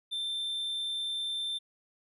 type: tone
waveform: triangle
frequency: 3565 Hz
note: A7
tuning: 22 cents sharp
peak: -30 dBFS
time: 0.11-1.59 s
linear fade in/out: 20 ms
effects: resampled to 32000 Hz